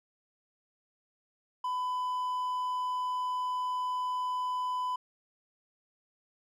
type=tone; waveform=triangle; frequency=1002 Hz; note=B5; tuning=25 cents sharp; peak=-28 dBFS; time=1.64-4.96 s; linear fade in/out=5 ms; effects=none